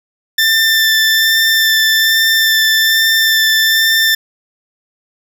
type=tone with vibrato; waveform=20% pulse; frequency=1779 Hz; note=A6; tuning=19 cents sharp; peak=-4 dBFS; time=0.38-4.15 s; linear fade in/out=5 ms; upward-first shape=sine; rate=1.2 Hz; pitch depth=11 cents each way; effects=none